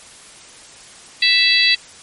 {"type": "harmonic tone with a mistuned harmonic", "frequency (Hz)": 659.3, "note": "E5", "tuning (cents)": 0, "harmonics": [3, 4, 5, 6, 7], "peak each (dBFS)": [-18, -17, -20, -16, -18], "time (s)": [1.22, 1.75], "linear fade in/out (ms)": 5, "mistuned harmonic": 5, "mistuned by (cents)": 30, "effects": ["white hiss -41 dBFS RMS until 2.02 s", "MP3 48 kbps"]}